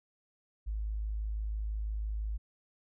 sine tone, 53 Hz, G#1, 36 cents sharp, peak -32 dBFS, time 0.66-2.38 s, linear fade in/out 20 ms, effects none

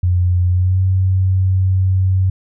sine tone with pitch glide, 89.5 to 94 Hz, F2 to F#2, +43 to +28 cents, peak -11 dBFS, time 0.03-2.3 s, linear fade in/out 5 ms, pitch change +85 cents, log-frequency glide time 0.51-0.8 s, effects none

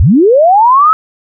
sine linear sweep, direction up, 55.7 to 1310 Hz, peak -3 dBFS, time 0-0.93 s, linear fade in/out 0 ms, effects none

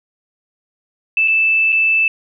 sine tone with dropouts, 2637 Hz, E7, in tune, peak -11 dBFS, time 1.17-2.08 s, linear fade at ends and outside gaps 2 ms, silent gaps 1.277-1.281 / 1.722-1.726 s, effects none

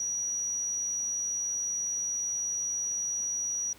sine tone, 5800 Hz, F#8, 35 cents flat, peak -29 dBFS, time 0-3.73 s, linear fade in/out 2 ms, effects pink hiss -55 dBFS RMS until 3.78 s + high-pass 80 Hz 12 dB/octave

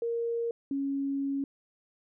sine tone pair in turn, 466.2 / 276.5 Hz, A#4 / C#4, 0 / -4 cents, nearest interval major sixth, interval 904 cents, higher first, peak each -28 dBFS, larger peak neither, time 0.02-0.51 / 0.71-1.44 s, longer second, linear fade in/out 2 ms, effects none

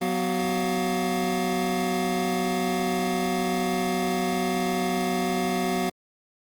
square tone cluster, 183.8 / 249 / 375.4 / 706 Hz, F#3 / B3 / F#4 / F5, -11 / +14 / +25 / +19 cents, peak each -30 dBFS, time 0.01-5.9 s, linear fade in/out 10 ms, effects Opus 32 kbps

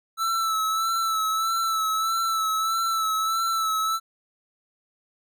square tone with vibrato, 1318.5 Hz, E6, in tune, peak -23 dBFS, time 0.17-4 s, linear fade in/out 50 ms, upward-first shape sine, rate 1.6 Hz, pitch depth 34 cents each way, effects none

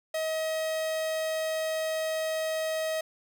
45% pulse tone, 635 Hz, D#5, 35 cents sharp, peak -28 dBFS, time 0.14-3.01 s, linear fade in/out 5 ms, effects none

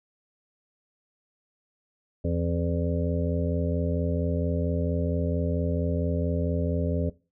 harmonic tone with a mistuned harmonic, 84.4 Hz, E2, 41 cents sharp, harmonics 1 / 2 / 3 / 5 / 6 / 7, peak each -27 / -30 / -32 / -34 / -35 / -35 dBFS, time 2.24-7.1 s, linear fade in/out 10 ms, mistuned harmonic 3, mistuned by +67 cents, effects noise-tail reverb RT60 0.3 s tail -19 dB re dry

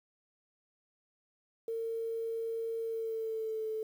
sine tone with pitch glide, 454.8 to 437.5 Hz, A#4 to A4, -43 to -10 cents, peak -33 dBFS, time 1.68-3.83 s, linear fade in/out 2 ms, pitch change -67 cents, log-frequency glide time 2.8-3.68 s, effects 10-bit

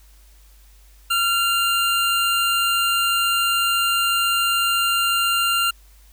square tone pair together, 1377 / 2794 Hz, F6 / F7, -25 / 0 cents, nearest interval octave, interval 1225 cents, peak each -21 dBFS, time 1.1-5.71 s, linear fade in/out 10 ms, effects added 50 Hz sine -47 dBFS peak until 6.12 s + white hiss -56 dBFS RMS until 6.12 s

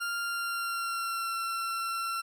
40% pulse tone with pitch glide, 1396 to 1355.5 Hz, F6 to E6, -1 to +48 cents, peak -30 dBFS, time 0-2.22 s, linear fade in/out 20 ms, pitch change -51 cents, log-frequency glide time 0.19-1.35 s, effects none

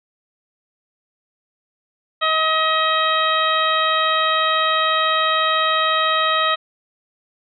harmonic tone, 634 Hz, D#5, 32 cents sharp, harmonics 1 / 2 / 3 / 4 / 5 / 6, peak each -24 / -18 / -24 / -28 / -25 / -24 dBFS, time 2.21-6.56 s, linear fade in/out 20 ms, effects none

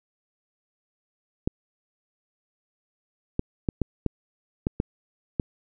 clicks, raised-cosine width 3 ms, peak -10 dBFS, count 8, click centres 1.475 / 3.394 / 3.688 / 3.817 / 4.063 / 4.669 / 4.801 / 5.398 s, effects none

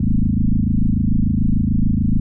sine tone with frequency modulation, 105.7 Hz, G#2, 31 cents sharp, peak -13 dBFS, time 0-2.2 s, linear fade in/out 5 ms, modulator 26.8 Hz, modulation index 5.2, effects none

